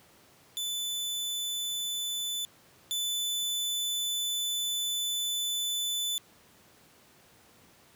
sawtooth tone pair in turn, 3500 / 3500 Hz, A7 / A7, -10 / -10 cents, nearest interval unison, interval 0 cents, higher neither, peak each -28 / -26 dBFS, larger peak second, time 0.57-2.45 / 2.91-6.18 s, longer second, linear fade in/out 0 ms, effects pink hiss -59 dBFS RMS until 7.95 s + high-pass 100 Hz 12 dB/octave

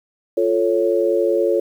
sine chord, F augmented, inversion none, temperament equal, 349.2 / 440 / 554.4 Hz, F4 / A4 / C#5, 0 / 0 / 0 cents, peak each -19 dBFS, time 0.37-1.6 s, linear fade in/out 5 ms, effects 8-bit

